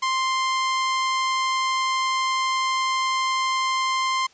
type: tone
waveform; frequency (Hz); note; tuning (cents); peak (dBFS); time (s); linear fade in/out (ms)
sawtooth; 1048; C6; +2; -17; 0.02-4.27; 10
effects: white hiss -55 dBFS RMS until 4.33 s + resampled to 16000 Hz